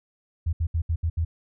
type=tone bursts at uneven times; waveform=sine; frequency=82.41 Hz; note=E2; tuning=in tune; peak=-21 dBFS; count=6; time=0.46-0.53 / 0.6-0.67 / 0.74-0.82 / 0.89-0.96 / 1.03-1.1 / 1.17-1.25 s; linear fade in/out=10 ms; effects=none